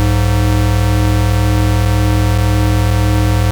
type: tone pair together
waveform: square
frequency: 61.74 / 103.53 Hz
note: B1 / G#2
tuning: 0 / -5 cents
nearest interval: major sixth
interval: 895 cents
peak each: -15 / -12 dBFS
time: 0-3.51 s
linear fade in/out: 0 ms
effects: none